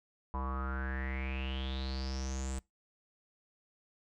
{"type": "tone with low-pass filter sweep", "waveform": "square", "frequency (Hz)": 66, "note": "C2", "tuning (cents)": 16, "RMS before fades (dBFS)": -37, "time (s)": [0.34, 2.59], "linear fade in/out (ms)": 0, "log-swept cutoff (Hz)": [990, 8100], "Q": 9.7, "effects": ["noise-tail reverb RT60 0.2 s tail -23 dB re dry"]}